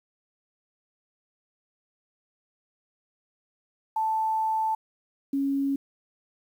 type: tone pair in turn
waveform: sine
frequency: 880 / 276.2 Hz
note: A5 / C#4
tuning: 0 / -6 cents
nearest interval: octave + minor sixth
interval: 2006 cents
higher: first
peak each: -23 dBFS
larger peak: neither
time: 3.96-4.75 / 5.33-5.76 s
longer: first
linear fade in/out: 5 ms
effects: 9-bit